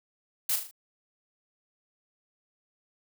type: noise with echo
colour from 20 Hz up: blue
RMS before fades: -27 dBFS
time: 0.49-0.56 s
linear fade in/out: 5 ms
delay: 38 ms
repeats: 4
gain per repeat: -6 dB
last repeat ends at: 0.712 s
effects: none